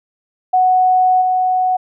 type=tone with level steps; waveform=sine; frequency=740 Hz; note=F#5; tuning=in tune; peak=-9 / -12 dBFS; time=0.53-1.77 s; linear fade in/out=10 ms; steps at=1.21 s; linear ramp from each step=10 ms; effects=none